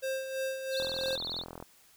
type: tone with tremolo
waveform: square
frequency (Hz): 530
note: C5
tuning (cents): +22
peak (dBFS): -31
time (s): 0.02-1.17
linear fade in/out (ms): 20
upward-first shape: sine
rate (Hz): 3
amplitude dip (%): 55
type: tone with vibrato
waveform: sine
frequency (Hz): 3951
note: B7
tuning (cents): 0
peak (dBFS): -34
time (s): 0.71-1.45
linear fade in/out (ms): 50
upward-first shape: sine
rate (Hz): 17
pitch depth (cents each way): 200
type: click train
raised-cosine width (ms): 1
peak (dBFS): -28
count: 36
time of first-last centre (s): 0.8-1.625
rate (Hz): 42.4
effects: white hiss -61 dBFS RMS until 1.96 s